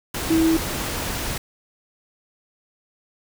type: tone in noise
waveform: sine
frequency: 324.4 Hz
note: E4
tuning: 28 cents flat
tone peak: -15 dBFS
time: 0.3-0.57 s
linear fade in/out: 5 ms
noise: pink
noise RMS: -27 dBFS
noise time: 0.14-1.38 s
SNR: +9 dB
effects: none